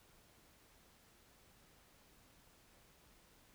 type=silence; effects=pink hiss -67 dBFS RMS until 3.54 s